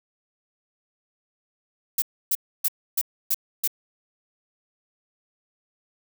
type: noise bursts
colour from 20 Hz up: violet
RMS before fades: -22 dBFS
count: 6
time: 1.98-3.676 s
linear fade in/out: 5 ms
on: 41 ms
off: 290 ms
effects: none